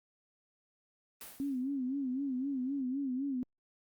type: noise with exponential decay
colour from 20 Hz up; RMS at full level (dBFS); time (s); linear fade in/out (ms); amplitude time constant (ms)
white; -44; 1.21-1.77; 1; 120
type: tone with vibrato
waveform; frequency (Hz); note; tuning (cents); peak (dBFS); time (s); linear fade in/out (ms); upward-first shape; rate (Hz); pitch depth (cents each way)
sine; 266.2; C4; +30; -32; 1.4-3.43; 0; sine; 3.9; 110
effects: Opus 32 kbps